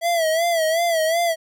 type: tone with vibrato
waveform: square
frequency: 660 Hz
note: E5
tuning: 2 cents sharp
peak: -18 dBFS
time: 0.01-1.36 s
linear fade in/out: 50 ms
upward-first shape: sine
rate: 2.7 Hz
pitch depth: 84 cents each way
effects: none